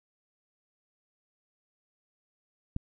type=click; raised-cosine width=5 ms; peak=-19 dBFS; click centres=2.764 s; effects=none